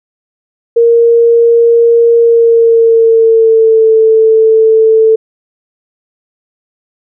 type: tone with pitch glide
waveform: sine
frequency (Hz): 466.2 to 442.8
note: A#4 to A4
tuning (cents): 0 to +11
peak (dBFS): -3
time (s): 0.76-5.16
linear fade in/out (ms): 10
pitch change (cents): -89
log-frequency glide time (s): 2.17-3.91
effects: none